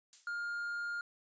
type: noise with exponential decay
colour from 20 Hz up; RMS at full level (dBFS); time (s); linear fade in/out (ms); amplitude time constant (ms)
violet; -43; 0.13-0.44; 0; 67
type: tone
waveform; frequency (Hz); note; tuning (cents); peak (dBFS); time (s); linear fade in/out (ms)
triangle; 1411; F6; +17; -34; 0.27-1.01; 2
effects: resampled to 16000 Hz